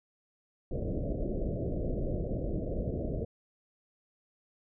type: low-pass noise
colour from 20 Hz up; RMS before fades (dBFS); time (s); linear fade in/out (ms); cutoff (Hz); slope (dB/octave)
pink; -33; 0.71-3.25; 5; 650; 96
effects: none